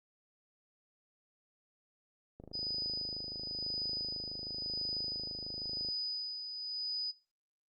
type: click train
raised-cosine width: 2 ms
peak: -35 dBFS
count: 92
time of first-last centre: 2.4-5.887 s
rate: 26.1 Hz
type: tone with tremolo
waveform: sine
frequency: 4978 Hz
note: D#8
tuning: in tune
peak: -33 dBFS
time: 2.53-7.12 s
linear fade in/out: 20 ms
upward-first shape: sine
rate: 0.95 Hz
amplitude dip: 50%
effects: noise-tail reverb RT60 0.3 s tail -20 dB re dry + Opus 48 kbps